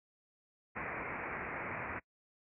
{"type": "low-pass noise", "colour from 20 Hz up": "white", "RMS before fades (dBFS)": -41, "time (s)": [0.75, 2], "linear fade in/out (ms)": 20, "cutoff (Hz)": 2400, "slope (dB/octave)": 96, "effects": ["noise-tail reverb RT60 0.1 s tail -24 dB re dry", "high-pass 60 Hz 12 dB/octave"]}